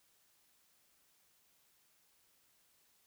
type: silence
effects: white hiss -72 dBFS RMS until 3.06 s